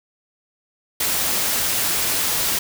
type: noise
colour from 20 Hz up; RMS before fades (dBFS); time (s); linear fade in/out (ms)
white; -21; 1-2.59; 5
effects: none